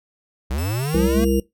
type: linear sweep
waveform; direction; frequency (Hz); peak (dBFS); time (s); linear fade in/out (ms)
square; up; 57.9 to 232; -22; 0.5-1.25; 10
type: tone with pitch glide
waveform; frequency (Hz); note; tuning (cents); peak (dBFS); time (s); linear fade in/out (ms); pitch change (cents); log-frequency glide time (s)
5% pulse; 2637 to 2826; E7 to F7; 0 to +20; -26; 0.58-1.4; 2; +120; 0.76-1.01
type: harmonic tone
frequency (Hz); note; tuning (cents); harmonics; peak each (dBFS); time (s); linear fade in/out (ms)
66.8; C2; +36; 1 / 3 / 5 / 7; -21 / -21 / -21 / -21; 0.94-1.4; 5
effects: noise-tail reverb RT60 0.2 s tail -23 dB re dry